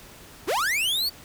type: linear sweep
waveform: 45% pulse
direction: up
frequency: 261.6 to 4625 Hz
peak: -22 dBFS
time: 0.47-1.1 s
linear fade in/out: 20 ms
effects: pink hiss -47 dBFS RMS until 1.24 s